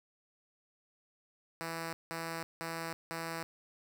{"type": "tone bursts", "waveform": "5% pulse", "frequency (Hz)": 164.81, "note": "E3", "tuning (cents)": 0, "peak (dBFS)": -26, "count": 4, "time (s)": [1.61, 3.43], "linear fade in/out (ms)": 0, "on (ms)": 320, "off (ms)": 180, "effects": []}